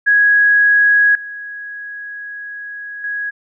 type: tone with level steps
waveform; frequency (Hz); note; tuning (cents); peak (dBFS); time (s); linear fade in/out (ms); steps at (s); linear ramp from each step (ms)
sine; 1661.2; G#6; 0; -8 / -26 / -19; 0.06-3.31; 20; 1.15 / 3.04; 2
effects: none